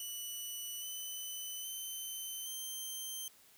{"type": "tone with pitch steps", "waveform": "10% pulse", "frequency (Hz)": [2960, 3015, 3071, 3129], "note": ["F#7", "F#7", "G7", "G7"], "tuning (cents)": [0, 32, -36, -4], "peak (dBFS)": -33, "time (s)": [0, 3.28], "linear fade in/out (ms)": 2, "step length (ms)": 820, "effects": ["white hiss -63 dBFS RMS until 3.57 s"]}